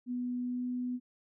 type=tone with pitch glide; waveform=sine; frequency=246.8 to 248.4 Hz; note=B3 to B3; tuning=-1 to +10 cents; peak=-32 dBFS; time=0.06-1 s; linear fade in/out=50 ms; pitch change=+11 cents; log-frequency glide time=0.42-0.65 s; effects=none